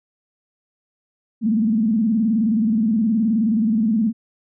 sine tone with vibrato, 220 Hz, A3, in tune, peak -15 dBFS, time 1.41-4.13 s, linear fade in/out 50 ms, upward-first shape square, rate 19 Hz, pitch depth 100 cents each way, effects none

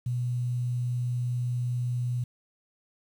sine tone with quantisation, 122.5 Hz, B2, 14 cents flat, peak -26 dBFS, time 0.06-2.24 s, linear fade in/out 5 ms, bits 9, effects none

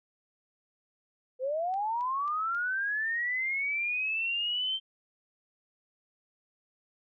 sine linear sweep, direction up, 493.9 to 3136 Hz, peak -28 dBFS, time 1.39-4.8 s, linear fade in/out 50 ms
click train, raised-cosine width 0.2 ms, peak -36 dBFS, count 4, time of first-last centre 1.74-2.549 s, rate 3.71 Hz
effects none

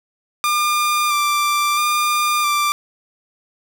sawtooth tone with vibrato, 1191 Hz, D6, 24 cents sharp, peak -12 dBFS, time 0.44-2.72 s, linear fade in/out 0 ms, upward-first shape square, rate 0.75 Hz, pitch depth 17 cents each way, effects none

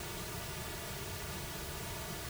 pink noise with comb filter, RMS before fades -42 dBFS, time 0-2.29 s, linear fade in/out 2 ms, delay 3.8 ms, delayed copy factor -0.85, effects none

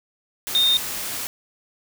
sine tone in noise, 3663 Hz, A#7, 31 cents flat, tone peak -15 dBFS, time 0.55-0.77 s, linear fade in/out 0 ms, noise white, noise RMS -29 dBFS, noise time 0.47-1.27 s, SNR +11 dB, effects none

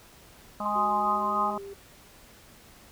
harmonic tone, 208 Hz, G#3, 3 cents sharp, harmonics 1 / 3 / 4 / 5 / 6, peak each -36 / -36 / -36 / -36 / -36 dBFS, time 0.6-1.58 s, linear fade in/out 2 ms
sine chord, Ab major, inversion none, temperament equal, 830.6 / 1046.5 / 1244.5 Hz, Ab5 / C6 / Eb6, 0 / 0 / 0 cents, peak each -29 dBFS, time 0.65-1.51 s, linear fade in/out 10 ms
sine tone with pitch glide, 377 to 396.9 Hz, F#4 to G4, +32 to +22 cents, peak -38 dBFS, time 0.75-1.74 s, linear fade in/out 10 ms, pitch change +90 cents, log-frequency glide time 1.03-1.53 s
effects pink hiss -53 dBFS RMS until 2.91 s

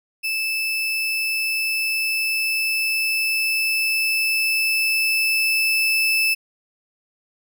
35% pulse tone with level ramp, 2629 Hz, E7, 5 cents flat, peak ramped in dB -20 to -15 dBFS, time 0.23-6.35 s, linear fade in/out 20 ms, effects none

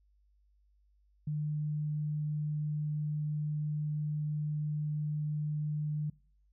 sine tone, 150.5 Hz, D3, 43 cents sharp, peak -31 dBFS, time 1.27-6.1 s, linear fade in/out 5 ms, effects noise-tail reverb RT60 0.5 s tail -23 dB re dry + added 50 Hz sine -65 dBFS peak until 6.52 s

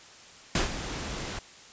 pink noise with ADSR envelope, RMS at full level -23 dBFS, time 0.55-1.39 s, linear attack 3 ms, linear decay 130 ms, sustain -12 dB, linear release 4 ms, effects white hiss -50 dBFS RMS until 1.72 s + resampled to 16000 Hz

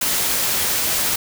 white noise, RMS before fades -20 dBFS, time 0.01-1.16 s, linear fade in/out 5 ms, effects none

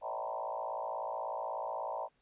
sine tone with frequency modulation, 771 Hz, G5, 29 cents flat, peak -35 dBFS, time 0.01-2.09 s, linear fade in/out 50 ms, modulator 56.4 Hz, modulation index 3.9, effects pink hiss -74 dBFS RMS until 2.21 s + resampled to 8000 Hz

